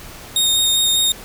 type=tone with vibrato; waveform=sawtooth; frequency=3700 Hz; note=A#7; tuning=14 cents flat; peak=-11 dBFS; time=0.36-1.12 s; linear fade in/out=2 ms; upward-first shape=square; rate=5 Hz; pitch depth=9 cents each way; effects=pink hiss -37 dBFS RMS until 1.24 s